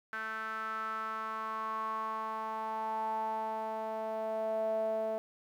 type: tone with band-pass filter sweep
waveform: sawtooth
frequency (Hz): 220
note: A3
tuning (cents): 0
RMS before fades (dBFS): -36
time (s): 0.13-5.18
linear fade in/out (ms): 0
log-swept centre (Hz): 1500 to 610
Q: 7.4
effects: 11-bit